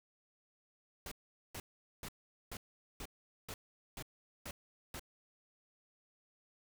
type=noise bursts; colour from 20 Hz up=pink; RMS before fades=-45 dBFS; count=9; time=1.06-4.995 s; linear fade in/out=2 ms; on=55 ms; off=430 ms; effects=none